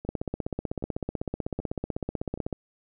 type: two click trains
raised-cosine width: 2 ms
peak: -24 / -16 dBFS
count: 4 / 40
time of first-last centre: 0.05-2.376 / 0.09-2.527 s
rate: 1.29 / 16 Hz
effects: none